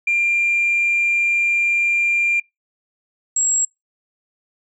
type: tone pair in turn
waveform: sine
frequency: 2387 / 7627 Hz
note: D7 / A#8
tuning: +28 / +39 cents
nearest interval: octave + minor sixth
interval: 2011 cents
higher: second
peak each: -14 dBFS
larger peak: neither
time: 0.07-2.4 / 3.36-3.65 s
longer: first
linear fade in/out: 5 ms
effects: noise-tail reverb RT60 0.2 s tail -26 dB re dry + tanh soft clip ceiling -11 dBFS